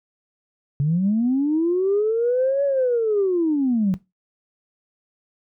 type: linear two-way sweep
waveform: sine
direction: up then down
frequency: 136.5 to 568 to 177.8 Hz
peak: -16 dBFS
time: 0.8-3.94 s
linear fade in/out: 0 ms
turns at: 2.64 s
effects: noise-tail reverb RT60 0.2 s tail -17 dB re dry + tanh soft clip ceiling -12 dBFS